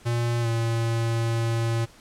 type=tone with pitch glide; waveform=square; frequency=118.4 to 115.16 Hz; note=A#2 to A#2; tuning=+27 to -21 cents; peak=-23 dBFS; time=0.05-1.86 s; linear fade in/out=20 ms; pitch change=-48 cents; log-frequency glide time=0.41-0.47 s; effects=pink hiss -52 dBFS RMS until 2 s + low-pass 10000 Hz 12 dB/octave